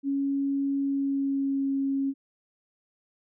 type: tone with pitch glide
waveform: sine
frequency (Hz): 277.2 to 273.4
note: C#4 to C#4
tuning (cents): 0 to -24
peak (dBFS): -24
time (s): 0.03-2.14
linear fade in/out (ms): 50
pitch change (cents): -24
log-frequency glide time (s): 0.81-1.71
effects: none